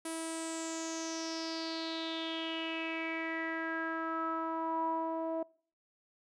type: tone with low-pass filter sweep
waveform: sawtooth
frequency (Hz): 325.5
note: E4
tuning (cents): -22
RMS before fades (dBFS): -37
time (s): 0.05-5.43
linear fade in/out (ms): 5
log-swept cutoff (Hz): 10000 to 740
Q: 6.6
effects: noise-tail reverb RT60 0.5 s tail -25 dB re dry